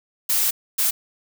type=noise bursts at uneven times; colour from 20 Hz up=blue; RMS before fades=-20 dBFS; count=2; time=0.29-0.51 / 0.78-0.91 s; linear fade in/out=10 ms; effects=none